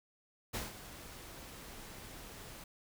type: noise with ADSR envelope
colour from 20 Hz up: pink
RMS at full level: -38 dBFS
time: 0.53-2.64 s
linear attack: 17 ms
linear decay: 170 ms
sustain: -12 dB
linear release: 4 ms
effects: none